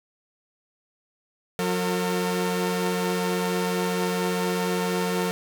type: tone cluster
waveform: sawtooth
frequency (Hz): 180.9 / 357.5 / 454.8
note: F#3 / F4 / A#4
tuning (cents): -39 / +41 / -43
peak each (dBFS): -22 / -31 / -23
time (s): 1.59-5.31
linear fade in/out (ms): 0
effects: 8-bit